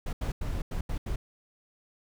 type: noise bursts at uneven times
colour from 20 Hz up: brown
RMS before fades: -31 dBFS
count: 6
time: 0.06-0.13 / 0.21-0.32 / 0.41-0.62 / 0.71-0.81 / 0.89-0.98 / 1.06-1.16 s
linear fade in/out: 5 ms
effects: none